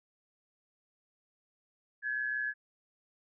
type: tone pair together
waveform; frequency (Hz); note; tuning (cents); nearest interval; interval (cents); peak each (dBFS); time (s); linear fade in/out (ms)
sine; 1568 / 1694; G6 / G#6; 0 / +34; minor second; 134; -38 / -32; 2.02-2.54; 50
effects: none